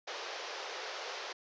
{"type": "band-pass noise", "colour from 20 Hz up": "pink", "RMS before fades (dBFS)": -42, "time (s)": [0.07, 1.33], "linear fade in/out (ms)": 10, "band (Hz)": [400, 6000], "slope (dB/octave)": 48, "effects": ["resampled to 16000 Hz"]}